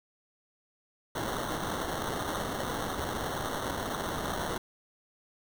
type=noise with sample-and-hold; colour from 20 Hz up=blue; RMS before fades=-34 dBFS; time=1.15-4.58 s; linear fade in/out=5 ms; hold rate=2450 Hz; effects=none